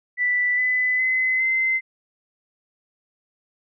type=tone with pitch steps; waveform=sine; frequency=1975.5 / 2005 / 2036 / 2067 Hz; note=B6 / B6 / C7 / C7; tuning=0 / +26 / -48 / -22 cents; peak=-18 dBFS; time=0.17-1.81 s; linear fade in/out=50 ms; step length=410 ms; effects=none